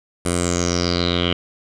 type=tone with low-pass filter sweep; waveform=10% pulse; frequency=87.5 Hz; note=F2; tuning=4 cents sharp; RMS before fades=-20 dBFS; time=0.25-1.33 s; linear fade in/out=5 ms; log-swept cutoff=9600 to 3000 Hz; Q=7.2; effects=none